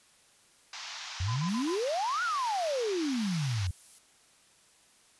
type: band-pass noise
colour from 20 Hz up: white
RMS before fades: -42 dBFS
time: 0.73-3.67 s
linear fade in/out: 2 ms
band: 720 to 6200 Hz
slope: 48 dB/octave
type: exponential two-way sweep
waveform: sine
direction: up then down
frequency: 84.1 to 1480 to 84.1 Hz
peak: -28 dBFS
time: 1.2-3.71 s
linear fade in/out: 5 ms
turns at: 2.23 s
type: tone bursts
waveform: sine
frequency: 1015 Hz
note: B5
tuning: 47 cents sharp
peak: -37 dBFS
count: 4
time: 1.28-1.754 s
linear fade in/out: 2 ms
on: 81 ms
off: 50 ms
type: noise with tremolo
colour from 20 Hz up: violet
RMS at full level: -46 dBFS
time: 1.48-3.99 s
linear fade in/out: 10 ms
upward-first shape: sine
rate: 1.2 Hz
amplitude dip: 40%
effects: white hiss -62 dBFS RMS until 5.19 s + resampled to 24000 Hz